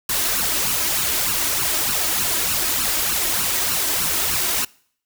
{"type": "noise with flanger", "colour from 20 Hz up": "white", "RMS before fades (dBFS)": -21, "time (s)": [0.09, 4.65], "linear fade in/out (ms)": 5, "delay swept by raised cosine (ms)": [0.71, 3.21], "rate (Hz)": 3.3, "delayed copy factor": 0.7, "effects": ["noise-tail reverb RT60 0.6 s tail -25 dB re dry"]}